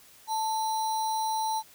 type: tone with sample-and-hold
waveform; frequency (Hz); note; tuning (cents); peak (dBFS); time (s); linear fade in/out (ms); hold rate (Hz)
sine; 880; A5; 0; -26; 0.27-1.63; 50; 4900
effects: white hiss -55 dBFS RMS until 1.74 s